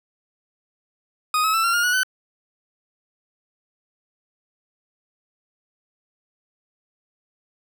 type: tone with pitch steps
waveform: 40% pulse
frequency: 1245 / 1285.9 / 1328.2 / 1371.9 / 1417 / 1463.6 / 1511.7 Hz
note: D#6 / E6 / E6 / F6 / F6 / F#6 / F#6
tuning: +1 / -43 / +13 / -31 / +25 / -19 / +37 cents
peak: -17 dBFS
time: 1.34-2.033 s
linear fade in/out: 2 ms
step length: 99 ms
effects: none